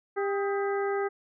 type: harmonic tone with a mistuned harmonic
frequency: 398.3 Hz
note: G4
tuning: 28 cents sharp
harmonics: 1 / 2 / 3 / 4 / 5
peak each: -27 / -34 / -37 / -39 / -41 dBFS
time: 0.16-1.09 s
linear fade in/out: 20 ms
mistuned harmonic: 3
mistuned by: +82 cents
effects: none